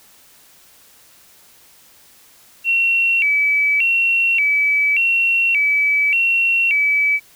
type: tone with vibrato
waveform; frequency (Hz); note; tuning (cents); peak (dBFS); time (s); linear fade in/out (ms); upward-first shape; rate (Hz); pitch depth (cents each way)
sine; 2501; D#7; +8; -13; 2.64-7.2; 50; square; 0.86; 150
effects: white hiss -49 dBFS RMS until 7.35 s